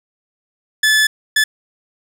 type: tone bursts at uneven times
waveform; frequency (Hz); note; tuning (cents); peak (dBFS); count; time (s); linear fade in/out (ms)
sawtooth; 1733; A6; -27; -7; 2; 0.83-1.07 / 1.36-1.44; 5
effects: low-pass 12000 Hz 12 dB/octave + 8-bit